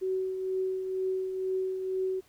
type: tone with tremolo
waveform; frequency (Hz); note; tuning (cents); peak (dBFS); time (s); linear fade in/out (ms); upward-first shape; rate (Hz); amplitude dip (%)
sine; 376.4; F#4; +30; -26; 0.01-2.21; 20; triangle; 2.1; 50
effects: pink hiss -63 dBFS RMS until 2.28 s